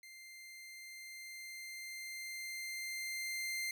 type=tone with level ramp; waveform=sawtooth; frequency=2093 Hz; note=C7; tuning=in tune; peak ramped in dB=-49 to -33 dBFS; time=0.03-3.71 s; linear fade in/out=2 ms; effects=none